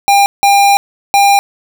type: tone bursts at uneven times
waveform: square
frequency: 801 Hz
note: G5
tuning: 37 cents sharp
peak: -6 dBFS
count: 3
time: 0.08-0.26 / 0.43-0.77 / 1.14-1.39 s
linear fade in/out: 0 ms
effects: none